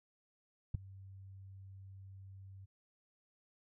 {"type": "tone with ADSR envelope", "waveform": "sine", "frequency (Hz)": 96.5, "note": "G2", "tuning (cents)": -27, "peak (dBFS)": -26, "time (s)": [0.74, 2.66], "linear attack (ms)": 8, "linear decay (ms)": 7, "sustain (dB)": -24, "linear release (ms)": 17, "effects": []}